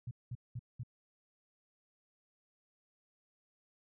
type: tone bursts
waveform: sine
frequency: 121.3 Hz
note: B2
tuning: 31 cents flat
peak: -38 dBFS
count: 4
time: 0.07-0.834 s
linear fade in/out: 5 ms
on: 41 ms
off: 200 ms
effects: none